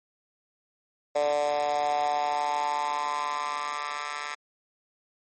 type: tone with high-pass filter sweep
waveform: 10% pulse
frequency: 146.83 Hz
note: D3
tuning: in tune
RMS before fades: -28 dBFS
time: 1.15-4.35 s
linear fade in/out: 10 ms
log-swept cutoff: 580 to 1400 Hz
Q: 5.1
effects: MP3 32 kbps